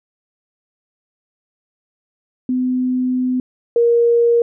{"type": "tone pair in turn", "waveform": "sine", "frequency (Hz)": [253.5, 470.3], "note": ["B3", "A#4"], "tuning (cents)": [45, 15], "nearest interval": "major seventh", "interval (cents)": 1070, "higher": "second", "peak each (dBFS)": [-15, -10], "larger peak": "second", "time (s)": [[2.49, 3.4], [3.76, 4.42]], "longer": "first", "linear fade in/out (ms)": 2, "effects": []}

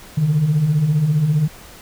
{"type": "beating tone pair", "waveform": "sine", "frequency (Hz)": [138.59, 153.59], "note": ["C#3", "D#3"], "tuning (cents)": [0, -22], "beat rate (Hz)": 15, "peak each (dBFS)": [-21, -13], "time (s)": [0.17, 1.48], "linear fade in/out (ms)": 10, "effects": ["tanh soft clip ceiling -9 dBFS", "pink hiss -41 dBFS RMS until 1.81 s"]}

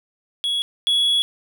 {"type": "tone pair in turn", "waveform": "triangle", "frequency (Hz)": [3350, 3365], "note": ["G#7", "G#7"], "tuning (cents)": [14, 22], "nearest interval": "unison", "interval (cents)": 8, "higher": "second", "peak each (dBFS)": [-18, -14], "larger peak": "second", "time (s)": [[0.44, 0.62], [0.87, 1.22]], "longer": "second", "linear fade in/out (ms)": 0, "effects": []}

